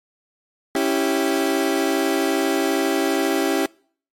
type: chord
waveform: 30% pulse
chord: C# diminished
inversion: none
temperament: equal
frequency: 277.2 / 329.6 / 392 Hz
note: C#4 / E4 / G4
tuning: 0 / 0 / 0 cents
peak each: -20 dBFS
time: 0.75-3.66 s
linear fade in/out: 2 ms
effects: noise-tail reverb RT60 0.5 s tail -25 dB re dry + MP3 64 kbps